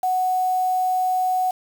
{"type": "tone with quantisation", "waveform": "sine", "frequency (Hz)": 740, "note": "F#5", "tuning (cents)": 0, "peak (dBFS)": -18, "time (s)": [0.03, 1.51], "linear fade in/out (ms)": 5, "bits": 6, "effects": []}